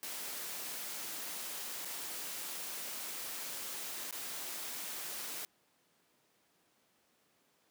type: noise with dropouts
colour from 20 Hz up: white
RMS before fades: -42 dBFS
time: 0.03-5.45 s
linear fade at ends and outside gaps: 0 ms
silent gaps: 1.849-1.854 / 4.11-4.126 s
effects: pink hiss -72 dBFS RMS until 7.7 s + high-pass 200 Hz 12 dB/octave